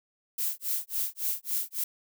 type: noise with tremolo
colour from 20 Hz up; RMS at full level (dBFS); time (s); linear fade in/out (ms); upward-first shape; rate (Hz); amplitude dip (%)
violet; -28; 0.38-1.84; 5; sine; 3.6; 100
effects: none